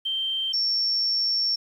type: tone pair in turn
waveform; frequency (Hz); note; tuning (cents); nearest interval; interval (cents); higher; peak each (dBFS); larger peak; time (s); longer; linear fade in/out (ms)
sine; 3136 / 5456; G7 / F8; 0 / -41; minor seventh; 959; second; -24 / -21; second; 0.05-0.53 / 0.53-1.56; second; 10
effects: 9-bit